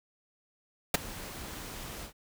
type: noise with ADSR envelope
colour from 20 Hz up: pink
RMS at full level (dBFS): -20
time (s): 0.94-2.13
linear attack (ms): 4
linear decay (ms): 17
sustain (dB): -22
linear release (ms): 100
effects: none